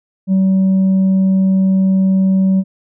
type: tone with tanh clipping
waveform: sine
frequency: 190.5 Hz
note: G3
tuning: 49 cents flat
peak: -10 dBFS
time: 0.27-2.64 s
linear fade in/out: 50 ms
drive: 2 dB
effects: none